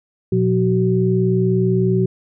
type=tone cluster; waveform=sine; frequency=120.4 / 180.5 / 376.9 Hz; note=B2 / F#3 / F#4; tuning=-44 / -43 / +32 cents; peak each=-18 dBFS; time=0.32-2.06 s; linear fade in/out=5 ms; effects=none